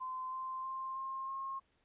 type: tone with pitch steps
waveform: sine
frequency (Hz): 1032 / 1042.8 / 1053.7 / 1064.7 / 1075.8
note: C6 / C6 / C6 / C6 / C6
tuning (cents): -24 / -6 / +12 / +30 / +48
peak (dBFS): -38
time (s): 0-1.6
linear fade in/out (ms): 20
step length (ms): 320
effects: pink hiss -75 dBFS RMS until 1.84 s + resampled to 8000 Hz